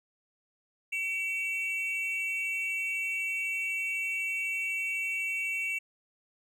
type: tone pair together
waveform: triangle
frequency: 2274 / 2702 Hz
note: C#7 / E7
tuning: +44 / +42 cents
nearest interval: minor third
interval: 298 cents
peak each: -32 / -30 dBFS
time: 0.92-5.79 s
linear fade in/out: 10 ms
effects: none